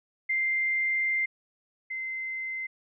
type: tone pair in turn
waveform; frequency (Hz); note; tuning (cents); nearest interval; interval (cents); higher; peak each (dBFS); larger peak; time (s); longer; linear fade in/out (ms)
sine; 2093 / 2070; C7 / C7; 0 / -19; unison; 19; first; -24 / -31; first; 0.29-1.26 / 1.9-2.67; first; 10
effects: none